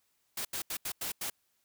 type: noise bursts at uneven times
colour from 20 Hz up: white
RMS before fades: -36 dBFS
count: 6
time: 0.37-0.45 / 0.53-0.62 / 0.7-0.77 / 0.85-0.92 / 1.01-1.12 / 1.21-1.3 s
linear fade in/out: 5 ms
effects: white hiss -75 dBFS RMS until 1.64 s